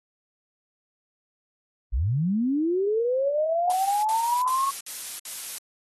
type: linear sweep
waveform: sine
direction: up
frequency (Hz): 46.25 to 1108.7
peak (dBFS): -21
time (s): 1.92-4.71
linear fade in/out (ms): 20
type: noise bursts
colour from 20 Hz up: blue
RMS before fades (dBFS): -33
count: 5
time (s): 3.7-5.582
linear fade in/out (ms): 0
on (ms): 330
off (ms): 58
effects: AAC 32 kbps